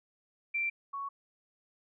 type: tone pair in turn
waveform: sine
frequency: 2353 / 1112.5 Hz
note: D7 / C#6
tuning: +3 / +6 cents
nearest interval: octave + minor second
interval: 1297 cents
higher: first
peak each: -29 / -35 dBFS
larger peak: first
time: 0.54-0.7 / 0.93-1.09 s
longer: neither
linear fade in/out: 10 ms
effects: none